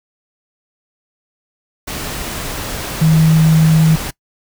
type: tone in noise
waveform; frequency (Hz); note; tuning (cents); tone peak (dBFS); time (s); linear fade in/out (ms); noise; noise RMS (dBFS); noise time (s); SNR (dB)
sine; 159.3; D#3; +41; -7; 3.01-3.96; 10; pink; -24; 1.87-4.11; +14
effects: noise-tail reverb RT60 0.1 s tail -22 dB re dry